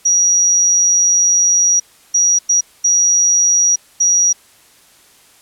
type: tone bursts at uneven times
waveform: sine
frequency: 5760 Hz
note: F#8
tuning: 47 cents flat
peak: -9 dBFS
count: 5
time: 0.05-1.8 / 2.14-2.39 / 2.49-2.61 / 2.84-3.76 / 4-4.33 s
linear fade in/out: 10 ms
effects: white hiss -48 dBFS RMS until 5.41 s + low-pass 12000 Hz 12 dB/octave